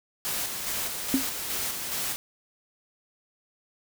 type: noise with tremolo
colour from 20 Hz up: white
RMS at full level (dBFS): -30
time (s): 0.25-2.16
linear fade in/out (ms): 0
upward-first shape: square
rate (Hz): 2.4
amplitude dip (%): 35
type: tone with exponential decay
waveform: sine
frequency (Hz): 267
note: C4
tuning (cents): +35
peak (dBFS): -16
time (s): 1.14-1.28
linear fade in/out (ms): 1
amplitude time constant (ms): 29
effects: none